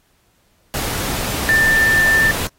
sine tone in noise, 1781 Hz, A6, 21 cents sharp, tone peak -11 dBFS, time 1.49-2.31 s, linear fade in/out 0 ms, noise pink, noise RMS -23 dBFS, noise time 0.74-2.47 s, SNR +9 dB, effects pink hiss -60 dBFS RMS until 2.58 s + AAC 48 kbps

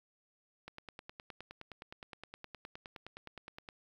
click train, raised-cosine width 0.3 ms, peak -30 dBFS, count 30, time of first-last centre 0.68-3.688 s, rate 9.64 Hz, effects 10-bit

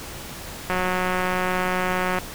click train, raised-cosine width 0.5 ms, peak -9 dBFS, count 273, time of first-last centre 0.7-2.186 s, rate 183 Hz, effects pink hiss -36 dBFS RMS until 2.34 s

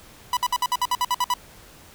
45% pulse tone bursts, 987.8 Hz, B5, in tune, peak -19 dBFS, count 11, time 0.33-1.339 s, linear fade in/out 2 ms, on 39 ms, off 58 ms, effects pink hiss -48 dBFS RMS until 1.94 s

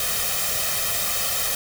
white noise with comb filter, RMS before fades -24 dBFS, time 0-1.55 s, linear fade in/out 2 ms, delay 1.6 ms, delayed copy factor +0.8, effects none

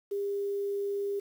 sine tone with quantisation, 401.8 Hz, G4, 43 cents sharp, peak -29 dBFS, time 0.11-1.2 s, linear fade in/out 10 ms, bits 9, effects none

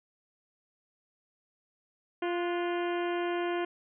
harmonic tone with a mistuned harmonic, 348.5 Hz, F4, 4 cents flat, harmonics 1 / 2 / 3 / 4 / 5 / 6 / 7 / 8 / 9, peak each -30 / -36 / -40 / -42 / -44 / -46 / -47 / -48 / -49 dBFS, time 2.22-3.65 s, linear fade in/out 5 ms, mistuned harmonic 4, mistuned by +76 cents, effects none

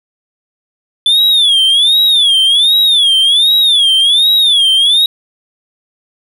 triangle tone with vibrato, 3468 Hz, A7, 26 cents flat, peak -5 dBFS, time 1.06-5.06 s, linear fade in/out 2 ms, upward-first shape sine, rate 1.3 Hz, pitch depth 180 cents each way, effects none

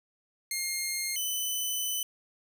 10% pulse tone pair in turn, 2129 / 3011 Hz, C7 / F#7, +30 / +30 cents, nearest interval tritone, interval 600 cents, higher second, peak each -21 dBFS, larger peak neither, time 0.51-1.16 / 1.16-2.03 s, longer second, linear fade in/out 2 ms, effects none

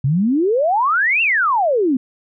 sine exponential two-way sweep, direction up then down, 126.8 to 2806 to 243.4 Hz, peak -13 dBFS, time 0.04-1.97 s, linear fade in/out 5 ms, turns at 1.22 s, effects none

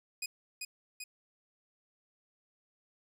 15% pulse tone with echo, 2489 Hz, D#7, in tune, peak -28 dBFS, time 0.22-0.26 s, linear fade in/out 5 ms, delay 390 ms, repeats 2, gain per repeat -3 dB, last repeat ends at 1.04 s, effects none

